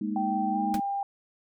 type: chord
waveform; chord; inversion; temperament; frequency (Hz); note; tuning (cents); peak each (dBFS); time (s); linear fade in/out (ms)
sine; Ab suspended second; none; equal; 207.7 / 233.1 / 311.1; Ab3 / Bb3 / Eb4; 0 / 0 / 0; -30 / -34 / -33; 0.01-0.8; 5
type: tone with pitch glide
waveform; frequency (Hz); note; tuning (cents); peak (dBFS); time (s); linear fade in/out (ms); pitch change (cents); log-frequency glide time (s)
sine; 778 to 797.1; G5 to G5; -13 to +29; -27; 0.16-1.03; 2; +42; 0.52-0.59
type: noise with exponential decay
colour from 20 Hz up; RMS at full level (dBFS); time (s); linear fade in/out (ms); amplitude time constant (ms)
pink; -32; 0.74-0.82; 1; 16
effects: none